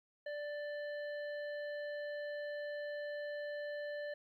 harmonic tone with a mistuned harmonic, 587.3 Hz, D5, in tune, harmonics 1 / 3 / 5 / 7, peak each -40 / -47 / -61 / -60 dBFS, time 0.26-4.14 s, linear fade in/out 5 ms, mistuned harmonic 5, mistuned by +48 cents, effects 13-bit

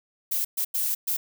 violet noise bursts at uneven times, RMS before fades -26 dBFS, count 4, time 0.31-0.45 / 0.57-0.65 / 0.74-0.95 / 1.07-1.17 s, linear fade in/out 10 ms, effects none

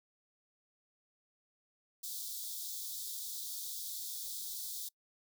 white high-pass noise, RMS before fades -42 dBFS, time 2.03-4.89 s, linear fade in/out 10 ms, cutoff 3400 Hz, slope 96 dB/octave, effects noise-tail reverb RT60 0.1 s tail -25 dB re dry

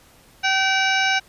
harmonic tone with a mistuned harmonic, 770 Hz, G5, 31 cents flat, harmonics 1 / 2 / 3 / 4 / 5 / 6 / 7 / 8, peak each -23 / -21 / -23 / -27 / -28 / -37 / -30 / -33 dBFS, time 0.43-1.2 s, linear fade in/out 20 ms, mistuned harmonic 4, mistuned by -120 cents, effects pink hiss -52 dBFS RMS until 1.28 s + resampled to 32000 Hz

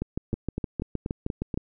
two click trains, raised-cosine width 3 ms, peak -16 / -15 dBFS, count 6 / 11, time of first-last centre 0.34-1.542 / 0.02-1.575 s, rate 4.16 / 6.43 Hz, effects none

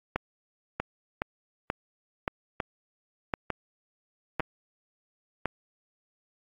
two click trains, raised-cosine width 0.5 ms, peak -13 / -12 dBFS, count 5 / 6, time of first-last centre 0.8-4.404 / 0.16-5.457 s, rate 1.11 / 0.944 Hz, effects AAC 64 kbps

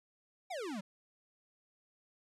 square exponential sweep, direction down, 798 to 181 Hz, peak -39 dBFS, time 0.5-0.81 s, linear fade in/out 10 ms, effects low-pass 9000 Hz 12 dB/octave

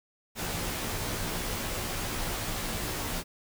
pink noise with comb filter, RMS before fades -33 dBFS, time 0.35-3.24 s, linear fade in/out 50 ms, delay 15 ms, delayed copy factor -0.8, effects none

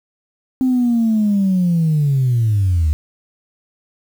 sine linear sweep, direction down, 261.6 to 73.2 Hz, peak -11 dBFS, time 0.61-2.93 s, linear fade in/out 0 ms, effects tanh soft clip ceiling -9 dBFS + 7-bit

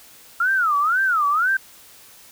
sine tone with vibrato, 1342 Hz, E6, 31 cents sharp, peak -16 dBFS, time 0.4-1.57 s, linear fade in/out 5 ms, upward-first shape sine, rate 2 Hz, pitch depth 280 cents each way, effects white hiss -47 dBFS RMS until 2.31 s

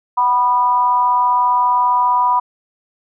sine tone with amplitude modulation, 984 Hz, B5, 7 cents flat, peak -8 dBFS, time 0.17-2.4 s, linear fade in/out 10 ms, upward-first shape sine, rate 235 Hz, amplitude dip 70%, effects none

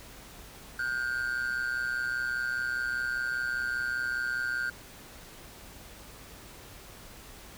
triangle ring-modulated tone, 1500 Hz, F#6, 23 cents sharp, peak -24 dBFS, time 0.79-4.7 s, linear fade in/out 5 ms, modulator 62.5 Hz, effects added 50 Hz sine -58 dBFS peak until 7.57 s + pink hiss -49 dBFS RMS until 7.57 s

